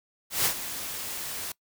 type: noise with ADSR envelope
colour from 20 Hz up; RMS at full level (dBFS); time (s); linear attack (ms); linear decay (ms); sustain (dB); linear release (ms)
white; -23; 0.3-1.52; 150; 81; -12; 4
effects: noise-tail reverb RT60 0.1 s tail -23 dB re dry